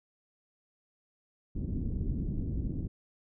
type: low-pass noise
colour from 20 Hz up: pink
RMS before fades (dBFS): -33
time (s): 1.55-2.88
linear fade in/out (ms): 10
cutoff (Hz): 280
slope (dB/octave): 24
effects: none